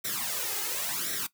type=noise with flanger; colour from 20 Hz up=white; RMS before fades=-32 dBFS; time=0.04-1.27 s; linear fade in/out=10 ms; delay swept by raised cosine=0.52 to 2.42 ms; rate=0.93 Hz; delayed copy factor=+0.85; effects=noise-tail reverb RT60 0.1 s tail -17 dB re dry + high-pass 150 Hz 12 dB/octave